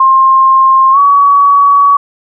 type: tone with pitch glide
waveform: sine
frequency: 1061 to 1130.6 Hz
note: C6 to C#6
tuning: +24 to +34 cents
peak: -3 dBFS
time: 0-1.97 s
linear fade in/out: 5 ms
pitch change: +110 cents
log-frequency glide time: 0.92-0.98 s
effects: none